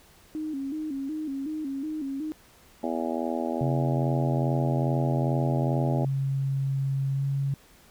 sine tone with vibrato, 290.8 Hz, D4, 17 cents flat, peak -29 dBFS, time 0.35-2.32 s, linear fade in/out 0 ms, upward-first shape square, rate 2.7 Hz, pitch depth 110 cents each way
harmonic tone, 82.41 Hz, E2, in tune, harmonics 3 / 4 / 5 / 6 / 7 / 8 / 9 / 10, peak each -31 / -33 / -36 / -41 / -34 / -35 / -39 / -37 dBFS, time 2.83-6.05 s, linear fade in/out 5 ms
sine tone with pitch glide, 136.2 to 138.18 Hz, C#3 to C#3, -30 to -5 cents, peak -24 dBFS, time 3.61-7.54 s, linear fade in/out 2 ms, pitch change +25 cents, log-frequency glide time 7.13-7.24 s
effects pink hiss -56 dBFS RMS until 7.9 s

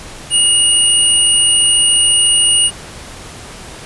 sine tone pair together, 2869 / 9115 Hz, F7 / C#9, +46 / +47 cents, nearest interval octave + minor sixth, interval 2001 cents, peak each -11 dBFS, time 0.3-2.71 s, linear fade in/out 50 ms, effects pink hiss -32 dBFS RMS until 3.85 s + resampled to 24000 Hz

